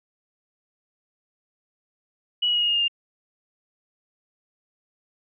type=tone with pitch steps; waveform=sine; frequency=2932 / 2910 / 2888 / 2867 / 2845 / 2824 / 2803 Hz; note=F#7 / F#7 / F#7 / F7 / F7 / F7 / F7; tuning=-16 / -29 / -43 / +45 / +31 / +19 / +6 cents; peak=-19 dBFS; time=2.42-2.882 s; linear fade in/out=10 ms; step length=66 ms; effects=none